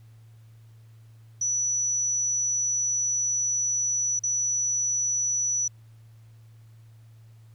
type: tone with dropouts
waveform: sine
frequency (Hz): 5920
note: F#8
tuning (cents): 0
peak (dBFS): -23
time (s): 1.41-5.68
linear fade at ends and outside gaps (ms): 5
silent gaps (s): 4.193-4.235
effects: added 112 Hz sine -48 dBFS peak until 7.54 s + pink hiss -66 dBFS RMS until 7.54 s